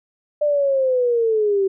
sine linear sweep, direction down, 599 to 380.6 Hz, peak -15 dBFS, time 0.41-1.68 s, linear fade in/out 10 ms, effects none

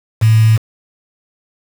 sine tone with quantisation, 110.9 Hz, A2, 14 cents sharp, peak -6 dBFS, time 0.21-0.58 s, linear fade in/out 20 ms, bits 4, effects none

